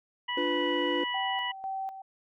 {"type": "harmonic tone", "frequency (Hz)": 980, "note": "B5", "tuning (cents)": -14, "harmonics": [1, 2, 3], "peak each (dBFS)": [-34, -34, -34], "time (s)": [0.28, 1.52], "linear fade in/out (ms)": 10}
{"type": "chord", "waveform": "triangle", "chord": "B diminished", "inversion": "first", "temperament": "equal with one note detuned", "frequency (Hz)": [293.7, 349.2, 500.2], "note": ["D4", "F4", "B4"], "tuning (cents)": [0, 0, 22], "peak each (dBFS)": -30, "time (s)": [0.37, 1.04], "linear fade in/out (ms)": 5}
{"type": "tone with tremolo", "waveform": "sine", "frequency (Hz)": 771, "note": "G5", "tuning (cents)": -29, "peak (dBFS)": -31, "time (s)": [1.14, 2.02], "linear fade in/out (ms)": 5, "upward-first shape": "square", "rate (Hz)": 2, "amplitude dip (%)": 65}
{"effects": []}